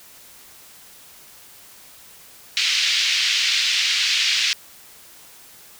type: band-pass noise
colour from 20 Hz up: pink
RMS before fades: -20 dBFS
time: 2.57-4.53 s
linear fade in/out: 0 ms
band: 2300 to 5300 Hz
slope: 24 dB/octave
effects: white hiss -46 dBFS RMS until 5.79 s